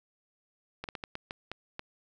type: slowing click train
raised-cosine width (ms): 0.3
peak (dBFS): -21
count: 8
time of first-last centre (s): 0.84-1.794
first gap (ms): 48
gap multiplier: 1.34
effects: none